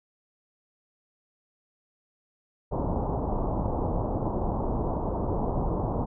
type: low-pass noise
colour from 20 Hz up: pink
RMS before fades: -28 dBFS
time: 2.71-6.06 s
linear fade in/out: 20 ms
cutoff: 1000 Hz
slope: 48 dB/octave
effects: none